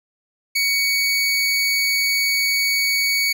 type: tone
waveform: 25% pulse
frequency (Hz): 2241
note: C#7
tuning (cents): +18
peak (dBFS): -13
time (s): 0.55-3.33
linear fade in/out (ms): 10
effects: none